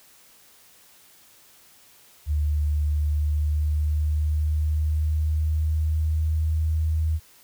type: tone with pitch glide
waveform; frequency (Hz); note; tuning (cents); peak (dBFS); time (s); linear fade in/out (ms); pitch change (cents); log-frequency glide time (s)
sine; 74.6 to 78.9; D2 to D#2; +28 to +25; -20; 2.26-7.2; 50; +97; 2.93-6.68
effects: white hiss -54 dBFS RMS until 7.43 s